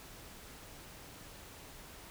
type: silence
effects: pink hiss -52 dBFS RMS until 2.1 s